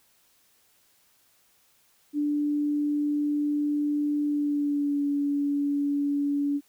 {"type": "tone with pitch glide", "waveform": "sine", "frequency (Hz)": [293.7, 285.8], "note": ["D4", "D4"], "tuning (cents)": [0, -47], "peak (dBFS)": -23, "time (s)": [2.13, 6.61], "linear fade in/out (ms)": 50, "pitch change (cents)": -47, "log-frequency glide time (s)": [4.24, 5.03], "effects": ["white hiss -64 dBFS RMS until 6.68 s"]}